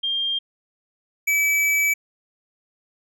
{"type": "tone pair in turn", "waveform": ["sine", "square"], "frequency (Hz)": [3200, 2298], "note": ["G7", "D7"], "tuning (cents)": [35, -38], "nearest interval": "tritone", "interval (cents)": 573, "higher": "first", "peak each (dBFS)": [-21, -18], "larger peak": "second", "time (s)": [[0.03, 0.39], [1.27, 1.94]], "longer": "second", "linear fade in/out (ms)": 10, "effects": []}